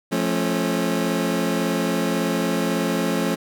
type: chord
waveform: 25% pulse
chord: F augmented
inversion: none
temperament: just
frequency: 174.61 / 218.3 / 272.8 Hz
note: F3 / A3 / C#4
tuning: 0 / -13 / -28 cents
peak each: -21 dBFS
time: 0.11-3.36 s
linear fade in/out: 20 ms
effects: none